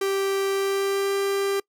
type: tone with pitch glide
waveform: 45% pulse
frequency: 391.1 to 395.4 Hz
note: G4 to G4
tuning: -4 to +15 cents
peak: -22 dBFS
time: 0.01-1.6 s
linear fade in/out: 5 ms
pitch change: +19 cents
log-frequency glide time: 0.51-1.15 s
effects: noise-tail reverb RT60 0.1 s tail -25 dB re dry